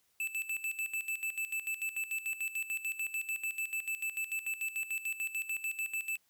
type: tone with tremolo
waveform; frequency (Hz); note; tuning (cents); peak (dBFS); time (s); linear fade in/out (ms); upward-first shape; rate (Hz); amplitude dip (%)
square; 2637; E7; 0; -33; 0.2-6.17; 2; square; 6.8; 75
effects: white hiss -73 dBFS RMS until 6.29 s